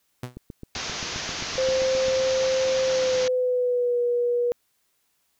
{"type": "tone with exponential decay", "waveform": "sawtooth", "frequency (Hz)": 124.2, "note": "B2", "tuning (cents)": 10, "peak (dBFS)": -25, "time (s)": [0.23, 0.38], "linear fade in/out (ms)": 5, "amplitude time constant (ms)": 31}
{"type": "click train", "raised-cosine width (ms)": 3, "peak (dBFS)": -24, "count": 14, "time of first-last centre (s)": [0.37, 2.083], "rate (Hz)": 7.59}
{"type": "low-pass noise", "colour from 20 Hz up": "white", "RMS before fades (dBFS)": -32, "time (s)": [0.75, 3.28], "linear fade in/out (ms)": 2, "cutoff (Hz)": 6600, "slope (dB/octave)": 96}
{"type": "tone with pitch glide", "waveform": "sine", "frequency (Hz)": [523.3, 482.6], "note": ["C5", "B4"], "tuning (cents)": [0, -40], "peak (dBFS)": -20, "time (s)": [1.58, 4.52], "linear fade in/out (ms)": 0, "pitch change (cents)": -140, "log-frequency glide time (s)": [2.85, 4]}
{"effects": ["white hiss -70 dBFS RMS until 5.39 s"]}